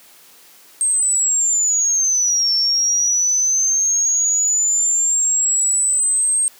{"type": "linear two-way sweep", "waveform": "sine", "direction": "down then up", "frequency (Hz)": [8460, 5410, 8460], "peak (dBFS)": -14, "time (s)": [0.81, 6.48], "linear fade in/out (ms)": 0, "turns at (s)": 2.53, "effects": ["white hiss -47 dBFS RMS until 6.59 s", "high-pass 200 Hz 12 dB/octave"]}